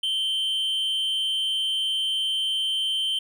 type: tone with amplitude modulation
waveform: triangle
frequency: 3100 Hz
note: G7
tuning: 20 cents flat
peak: -19 dBFS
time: 0.03-3.19 s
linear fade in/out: 5 ms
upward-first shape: sine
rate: 223 Hz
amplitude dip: 50%
effects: none